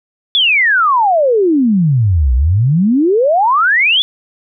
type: exponential two-way sweep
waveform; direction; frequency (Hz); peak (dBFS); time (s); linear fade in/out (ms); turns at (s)
sine; down then up; 3520 to 59.1 to 3520; -8; 0.35-4.02; 0; 2.34
effects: none